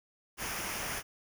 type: noise with comb filter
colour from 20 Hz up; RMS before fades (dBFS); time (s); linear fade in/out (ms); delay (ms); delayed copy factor
pink; -37; 0.37-1.03; 50; 0.25; -0.6
effects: none